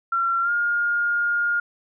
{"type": "tone with pitch glide", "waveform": "sine", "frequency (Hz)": [1365, 1418], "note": ["F6", "F6"], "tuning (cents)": [-40, 26], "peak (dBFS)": -19, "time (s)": [0.12, 1.6], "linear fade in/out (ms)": 5, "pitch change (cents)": 66, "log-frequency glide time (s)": [0.42, 0.51], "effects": []}